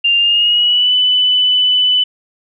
sine tone with pitch glide, 2794 to 2995 Hz, F7 to F#7, 0 to +20 cents, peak -9 dBFS, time 0.04-2.04 s, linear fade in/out 10 ms, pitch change +120 cents, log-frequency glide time 0.18-0.93 s, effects none

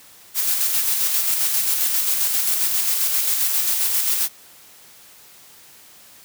blue noise with tremolo, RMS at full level -19 dBFS, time 0.34-4.29 s, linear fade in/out 50 ms, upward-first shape square, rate 7.5 Hz, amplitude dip 30%, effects white hiss -47 dBFS RMS until 6.24 s + high-pass 60 Hz 12 dB/octave

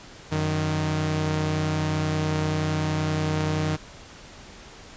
sawtooth tone pair together, 92.5 / 154.49 Hz, F#2 / D#3, 0 / -12 cents, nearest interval major sixth, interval 888 cents, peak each -25 / -20 dBFS, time 0.31-3.77 s, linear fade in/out 20 ms, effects pink hiss -45 dBFS RMS until 4.96 s + resampled to 16000 Hz

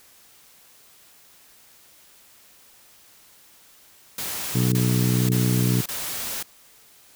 white noise bursts, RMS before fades -30 dBFS, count 4, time 4.18-6.427 s, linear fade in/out 2 ms, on 540 ms, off 29 ms
harmonic tone, 61.74 Hz, B1, in tune, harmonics 2 / 3 / 4 / 5 / 6 / 7, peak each -20 / -24 / -30 / -30 / -36 / -34 dBFS, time 4.54-5.82 s, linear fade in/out 20 ms
effects white hiss -53 dBFS RMS until 7.15 s

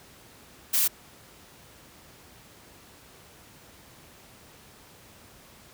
blue noise, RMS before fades -23 dBFS, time 0.73-0.88 s, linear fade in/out 10 ms, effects pink hiss -52 dBFS RMS until 5.73 s + high-pass 60 Hz 12 dB/octave

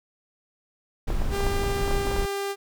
brown noise, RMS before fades -26 dBFS, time 1.07-2.26 s, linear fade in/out 10 ms
clicks, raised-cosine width 1 ms, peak -18 dBFS, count 10, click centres 1.103 / 1.219 / 1.406 / 1.467 / 1.638 / 1.879 / 1.91 / 2.071 / 2.113 / 2.163 s
sawtooth tone, 398.2 Hz, G4, 27 cents sharp, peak -23 dBFS, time 1.3-2.56 s, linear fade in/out 50 ms
effects none

